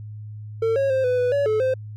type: tone with pitch steps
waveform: triangle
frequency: 451.3 / 547 / 526 / 500 / 494.4 / 567 / 432.4 / 519 Hz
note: A4 / C#5 / C5 / B4 / B4 / C#5 / A4 / C5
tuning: +44 / -23 / +9 / +21 / +2 / +39 / -30 / -14 cents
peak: -16 dBFS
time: 0.62-1.74 s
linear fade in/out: 5 ms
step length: 140 ms
effects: added 106 Hz sine -33 dBFS peak until 1.96 s